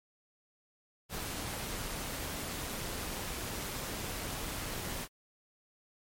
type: noise with amplitude modulation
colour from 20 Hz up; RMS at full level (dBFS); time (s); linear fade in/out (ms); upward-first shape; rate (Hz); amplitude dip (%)
pink; -37; 1.09-5.08; 50; sine; 195; 35
effects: MP3 64 kbps